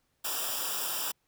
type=noise with comb filter; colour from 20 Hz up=white; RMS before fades=-33 dBFS; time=0.24-1.12 s; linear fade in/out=10 ms; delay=0.47 ms; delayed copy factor=-0.85; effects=pink hiss -75 dBFS RMS until 1.27 s